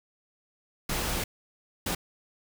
pink noise bursts at uneven times, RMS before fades -30 dBFS, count 2, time 0.89-1.24 / 1.86-1.95 s, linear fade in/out 5 ms, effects none

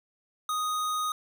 square tone, 1244.5 Hz, D#6, in tune, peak -28 dBFS, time 0.49-1.12 s, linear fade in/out 2 ms, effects none

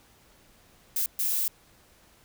violet noise bursts at uneven times, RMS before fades -27 dBFS, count 2, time 0.96-1.06 / 1.19-1.48 s, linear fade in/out 2 ms, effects pink hiss -59 dBFS RMS until 2.24 s

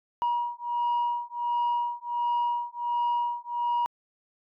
sine beating tone pair, 956 / 957.4 Hz, A#5 / A#5, +43 / +46 cents, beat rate 1.4 Hz, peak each -27 dBFS, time 0.22-3.86 s, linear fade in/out 0 ms, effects tanh soft clip ceiling -21 dBFS

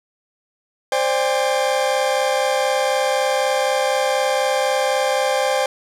40% pulse chord, C suspended second, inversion none, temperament equal with one note detuned, 523.3 / 587.3 / 804.6 Hz, C5 / D5 / G5, 0 / 0 / +45 cents, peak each -19 / -22 / -21 dBFS, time 0.92-5.66 s, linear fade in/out 2 ms, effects low-pass 10000 Hz 12 dB/octave + 8-bit

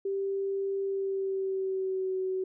sine tone with pitch glide, 392 to 375.6 Hz, G4 to F#4, 0 to +26 cents, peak -28 dBFS, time 0.05-2.44 s, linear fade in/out 5 ms, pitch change -74 cents, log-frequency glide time 0.83-2.16 s, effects none

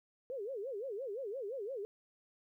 sine tone with vibrato, 466.2 Hz, A#4, in tune, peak -38 dBFS, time 0.3-1.85 s, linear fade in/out 0 ms, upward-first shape sine, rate 5.8 Hz, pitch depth 300 cents each way, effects 13-bit

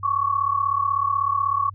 sine tone pair together, 1100 / 1136.2 Hz, C#6 / C#6, -14 / +42 cents, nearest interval minor second, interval 56 cents, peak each -22 dBFS, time 0.03-1.7 s, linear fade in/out 10 ms, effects added 98 Hz sine -38 dBFS peak until 1.74 s

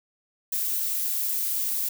violet noise, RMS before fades -27 dBFS, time 0.52-1.89 s, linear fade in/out 5 ms, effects none

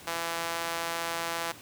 sawtooth tone with high-pass filter, 167.5 Hz, E3, 28 cents sharp, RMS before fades -33 dBFS, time 0.07-1.52 s, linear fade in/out 5 ms, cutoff 800 Hz, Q 0.89, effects pink hiss -48 dBFS RMS until 1.61 s + high-pass 100 Hz 12 dB/octave

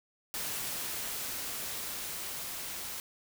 white noise with level ramp, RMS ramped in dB -36 to -40 dBFS, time 0.34-3 s, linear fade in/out 0 ms, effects none

